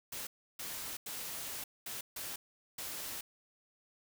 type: noise bursts at uneven times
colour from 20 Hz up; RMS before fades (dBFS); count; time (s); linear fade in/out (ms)
white; -42; 6; 0.12-0.27 / 0.59-0.97 / 1.06-1.64 / 1.86-2.01 / 2.16-2.36 / 2.78-3.21; 5
effects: none